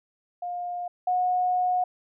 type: tone pair in turn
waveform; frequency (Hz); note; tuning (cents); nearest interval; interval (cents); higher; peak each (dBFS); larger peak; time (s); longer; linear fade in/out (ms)
sine; 709 / 727.3; F5 / F#5; +26 / -30; unison; 44; second; -29 / -21; second; 0.42-0.88 / 1.07-1.84; second; 5
effects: none